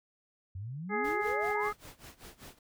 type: exponential sweep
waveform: sine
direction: up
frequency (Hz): 88.2 to 1300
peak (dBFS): -37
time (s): 0.55-1.73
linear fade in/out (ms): 5
type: harmonic tone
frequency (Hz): 418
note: G#4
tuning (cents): +11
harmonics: 1 / 2 / 3 / 4 / 5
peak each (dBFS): -33 / -35 / -37 / -39 / -36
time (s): 0.89-1.73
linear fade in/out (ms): 50
type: noise with tremolo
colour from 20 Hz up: pink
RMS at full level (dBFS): -48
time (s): 1.04-2.59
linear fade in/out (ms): 5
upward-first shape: sine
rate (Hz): 5.1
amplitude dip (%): 90
effects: none